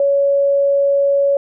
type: tone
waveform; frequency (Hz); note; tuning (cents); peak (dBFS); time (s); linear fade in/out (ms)
sine; 560; C#5; +18; -11; 0-1.37; 2
effects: none